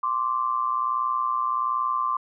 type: tone pair together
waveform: sine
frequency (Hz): 1046.5 / 1167.8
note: C6 / D6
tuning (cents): 0 / -10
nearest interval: major second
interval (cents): 190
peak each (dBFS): -25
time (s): 0.03-2.17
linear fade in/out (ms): 5
effects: none